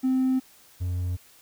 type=tone pair in turn; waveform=triangle; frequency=259.8 / 89.34 Hz; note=C4 / F2; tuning=-12 / +40 cents; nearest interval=octave + tritone; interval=1848 cents; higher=first; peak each=-17 / -23 dBFS; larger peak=first; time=0.03-0.4 / 0.8-1.17 s; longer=neither; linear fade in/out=20 ms; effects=tanh soft clip ceiling -16 dBFS + white hiss -55 dBFS RMS until 1.41 s